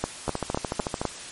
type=two click trains; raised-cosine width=1 ms; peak=-12 / -10 dBFS; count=11 / 5; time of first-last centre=0.28-1.015 / 0.04-1.053 s; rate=13.6 / 3.95 Hz; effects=white hiss -39 dBFS RMS until 1.31 s + MP3 48 kbps